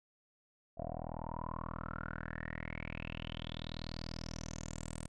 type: tone with low-pass filter sweep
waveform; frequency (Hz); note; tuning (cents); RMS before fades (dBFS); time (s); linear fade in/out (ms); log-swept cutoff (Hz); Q
10% pulse; 40.38; E1; -35; -43; 0.77-5.08; 20; 670 to 8800; 8.5
effects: none